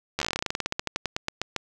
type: slowing click train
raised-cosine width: 0.2 ms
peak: -9 dBFS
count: 26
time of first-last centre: 0.19-1.563 s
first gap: 12 ms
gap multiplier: 1.11
effects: none